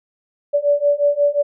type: beating tone pair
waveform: sine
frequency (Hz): 575 / 580.6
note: D5 / D5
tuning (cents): -37 / -20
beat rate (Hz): 5.6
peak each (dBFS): -17 / -16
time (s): 0.53-1.43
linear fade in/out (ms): 20
effects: none